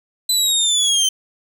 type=linear sweep; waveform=25% pulse; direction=down; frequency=4033 to 3083 Hz; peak=-10 dBFS; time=0.29-1.09 s; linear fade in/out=5 ms; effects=none